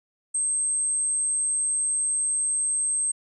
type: tone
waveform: sine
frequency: 8350 Hz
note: C9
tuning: 5 cents flat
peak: -22 dBFS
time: 0.34-3.12 s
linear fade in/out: 10 ms
effects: none